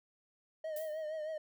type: tone with vibrato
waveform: triangle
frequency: 622.3 Hz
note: D#5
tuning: in tune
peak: -35 dBFS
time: 0.64-1.38 s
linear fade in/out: 5 ms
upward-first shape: triangle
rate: 6.4 Hz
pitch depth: 63 cents each way
type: noise with exponential decay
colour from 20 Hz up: violet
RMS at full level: -44 dBFS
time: 0.76-1.08 s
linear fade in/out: 5 ms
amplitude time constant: 68 ms
effects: none